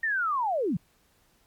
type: linear sweep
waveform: sine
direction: down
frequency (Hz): 1864.7 to 138.59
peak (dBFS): -24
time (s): 0.03-0.77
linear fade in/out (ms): 5
effects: pink hiss -65 dBFS RMS until 1.46 s + MP3 96 kbps